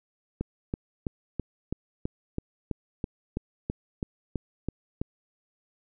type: click train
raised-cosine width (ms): 3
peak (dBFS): -16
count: 15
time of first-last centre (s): 0.41-5.015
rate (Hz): 3.04
effects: none